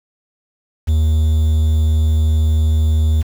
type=tone with quantisation; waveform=triangle; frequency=78.2 Hz; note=D#2; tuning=9 cents sharp; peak=-9 dBFS; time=0.87-3.23 s; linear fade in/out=20 ms; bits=6; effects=none